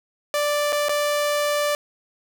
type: tone with dropouts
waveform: sawtooth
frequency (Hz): 587.3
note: D5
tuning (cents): 0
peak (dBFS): -16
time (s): 0.34-1.75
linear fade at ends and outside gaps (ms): 1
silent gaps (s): 0.724-0.728 / 0.885-0.893
effects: none